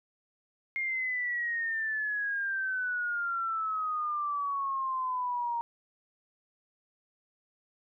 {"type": "exponential sweep", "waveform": "sine", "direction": "down", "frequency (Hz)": [2135, 932.3], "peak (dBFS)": -29, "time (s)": [0.76, 5.61], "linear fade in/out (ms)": 0, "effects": []}